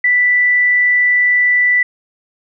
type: tone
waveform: sine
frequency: 1975.5 Hz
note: B6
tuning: in tune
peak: -9 dBFS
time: 0.04-1.83 s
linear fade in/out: 5 ms
effects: none